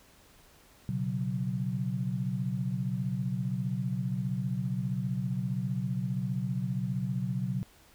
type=chord; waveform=sine; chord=B suspended second; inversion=none; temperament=equal; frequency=123.47 / 138.59 / 185 Hz; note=B2 / C#3 / F#3; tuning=0 / 0 / 0 cents; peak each=-33 / -34 / -33 dBFS; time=0.89-7.63 s; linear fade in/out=0 ms; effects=pink hiss -59 dBFS RMS until 7.94 s